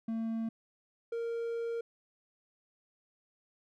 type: tone pair in turn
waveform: triangle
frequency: 225.6 / 464.2 Hz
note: A3 / A#4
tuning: +44 / -7 cents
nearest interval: octave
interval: 1249 cents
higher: second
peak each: -30 / -31 dBFS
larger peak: first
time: 0.08-0.49 / 1.12-1.81 s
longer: second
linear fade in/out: 5 ms
effects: none